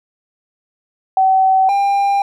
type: tone pair in turn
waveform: sine / triangle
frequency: 762 / 798.4 Hz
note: G5 / G5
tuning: -49 / +32 cents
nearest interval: minor second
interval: 81 cents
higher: second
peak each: -9 / -10 dBFS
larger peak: first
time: 1.17-1.69 / 1.69-2.22 s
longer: second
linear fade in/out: 2 ms
effects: none